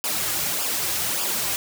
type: noise with flanger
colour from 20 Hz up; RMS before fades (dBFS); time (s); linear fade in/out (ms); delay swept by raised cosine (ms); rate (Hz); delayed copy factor
white; -25; 0.04-1.56; 0; 0.49 to 4.59; 1.7; -0.7
effects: none